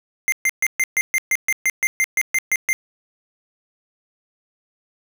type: tone bursts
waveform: square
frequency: 2093 Hz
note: C7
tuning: in tune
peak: -16 dBFS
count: 15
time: 0.28-2.73 s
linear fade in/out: 0 ms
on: 42 ms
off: 130 ms
effects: none